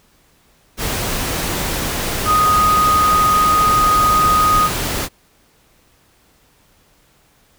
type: tone in noise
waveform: sine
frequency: 1244.5 Hz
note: D#6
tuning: in tune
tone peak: -11 dBFS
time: 2.25-4.7 s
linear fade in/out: 50 ms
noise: pink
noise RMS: -21 dBFS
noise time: 0.77-5.09 s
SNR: +7 dB
effects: pink hiss -55 dBFS RMS until 7.58 s